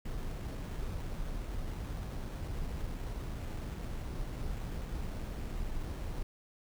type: noise with sample-and-hold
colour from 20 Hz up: brown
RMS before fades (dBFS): -38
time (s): 0.05-6.23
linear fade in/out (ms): 5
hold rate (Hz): 4900
effects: none